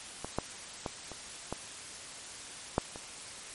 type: clicks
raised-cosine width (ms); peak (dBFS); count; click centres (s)
1; -22 / -15 / -19 / -27 / -19 / -11 / -28; 7; 0.246 / 0.386 / 0.862 / 1.117 / 1.526 / 2.781 / 2.959
effects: white hiss -45 dBFS RMS until 3.54 s + MP3 48 kbps